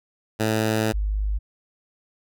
10% pulse / sine tone pair in turn, 109.5 / 51.16 Hz, A2 / G#1, -8 / -25 cents, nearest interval octave + minor second, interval 1317 cents, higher first, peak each -12 / -21 dBFS, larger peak first, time 0.39-0.93 / 0.93-1.39 s, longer first, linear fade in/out 20 ms, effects none

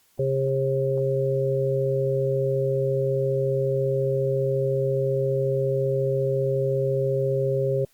harmonic tone, 134.5 Hz, C3, 48 cents sharp, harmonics 1 / 3 / 4, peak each -25 / -25 / -25 dBFS, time 0.19-7.85 s, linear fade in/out 5 ms, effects white hiss -62 dBFS RMS until 7.93 s + Opus 48 kbps

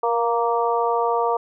harmonic tone with a mistuned harmonic, 233.1 Hz, A#3, in tune, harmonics 2 / 3 / 4 / 5, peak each -22 / -24 / -23 / -26 dBFS, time 0.03-1.37 s, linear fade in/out 5 ms, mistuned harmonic 2, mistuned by +18 cents, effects none

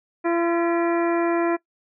harmonic tone with a mistuned harmonic, 339.8 Hz, F4, 47 cents flat, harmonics 1 / 2 / 3 / 4 / 5 / 6 / 7, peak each -20 / -26 / -30 / -32 / -34 / -36 / -37 dBFS, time 0.24-1.57 s, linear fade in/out 20 ms, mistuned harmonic 6, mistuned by -74 cents, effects noise-tail reverb RT60 0.1 s tail -21 dB re dry

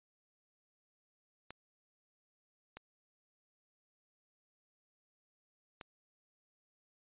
clicks, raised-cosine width 0.3 ms, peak -30 dBFS, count 3, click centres 1.506 / 2.77 / 5.812 s, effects resampled to 8000 Hz

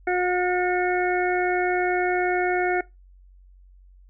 harmonic tone with a mistuned harmonic, 360.5 Hz, F#4, 45 cents flat, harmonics 1 / 2 / 4 / 5 / 6, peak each -23 / -25 / -29 / -33 / -31 dBFS, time 0.07-2.81 s, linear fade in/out 5 ms, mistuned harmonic 6, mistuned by +23 cents, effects noise-tail reverb RT60 0.2 s tail -21 dB re dry + added 46 Hz sine -48 dBFS peak until 4.09 s

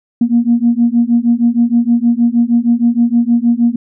sine beating tone pair, 233.1 / 239.5 Hz, A#3 / A#3, 0 / +47 cents, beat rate 6.4 Hz, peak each -11 dBFS, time 0.21-3.76 s, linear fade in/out 5 ms, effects tanh soft clip ceiling -1 dBFS

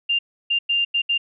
sine tone bursts at uneven times, 2794 Hz, F7, in tune, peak -17 dBFS, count 5, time 0.09-0.19 / 0.5-0.59 / 0.69-0.85 / 0.94-1.02 / 1.09-1.18 s, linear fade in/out 10 ms, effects none

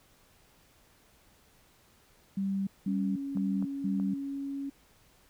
sine tone bursts, 195.2 Hz, G3, 7 cents flat, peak -28 dBFS, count 4, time 2.37-4.14 s, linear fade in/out 5 ms, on 300 ms, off 190 ms
sine tone, 277.2 Hz, C#4, in tune, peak -33 dBFS, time 2.87-4.7 s, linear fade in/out 10 ms
clicks, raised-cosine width 1 ms, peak -33 dBFS, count 3, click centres 3.372 / 3.625 / 3.999 s
effects pink hiss -63 dBFS RMS until 5.29 s

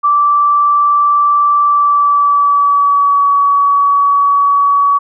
sine tone with pitch glide, 1166 to 1132.8 Hz, D6 to C#6, -13 to +37 cents, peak -7 dBFS, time 0.03-4.99 s, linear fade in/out 20 ms, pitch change -50 cents, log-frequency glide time 1.64-3.28 s, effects none

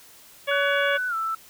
harmonic tone, 565 Hz, C#5, 33 cents sharp, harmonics 1 / 2 / 3 / 4 / 5 / 6, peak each -24 / -30 / -29 / -30 / -34 / -33 dBFS, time 0.47-0.98 s, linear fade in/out 20 ms
sine tone with pitch glide, 1495 to 1324.2 Hz, F#6 to E6, +17 to +7 cents, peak -24 dBFS, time 0.51-1.35 s, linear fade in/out 5 ms, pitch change -210 cents, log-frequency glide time 1.08-1.15 s
effects white hiss -50 dBFS RMS until 1.49 s

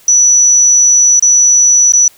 sine tone with dropouts, 5920 Hz, F#8, in tune, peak -4 dBFS, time 0.08-2.08 s, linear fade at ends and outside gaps 2 ms, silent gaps 1.196-1.224 / 1.922-1.935 s, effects white hiss -44 dBFS RMS until 2.17 s

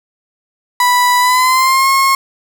35% pulse tone with pitch glide, 986 to 1081.5 Hz, B5 to C#6, -3 to -43 cents, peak -7 dBFS, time 0.8-2.15 s, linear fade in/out 2 ms, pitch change +160 cents, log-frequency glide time 1.19-1.89 s, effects none

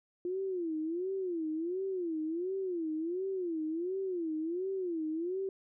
sine tone with vibrato, 346.9 Hz, F4, 12 cents flat, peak -32 dBFS, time 0.25-5.49 s, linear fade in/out 2 ms, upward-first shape sine, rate 1.4 Hz, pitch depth 190 cents each way, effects none

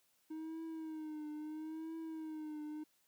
triangle tone with vibrato, 312.9 Hz, D#4, 10 cents sharp, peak -40 dBFS, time 0.3-2.84 s, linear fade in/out 10 ms, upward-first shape triangle, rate 0.75 Hz, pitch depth 73 cents each way, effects white hiss -75 dBFS RMS until 3.07 s + high-pass 80 Hz 12 dB/octave

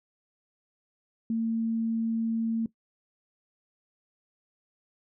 sine tone, 226.5 Hz, A#3, 50 cents flat, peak -25 dBFS, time 1.3-2.66 s, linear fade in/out 2 ms, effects noise-tail reverb RT60 0.1 s tail -18 dB re dry

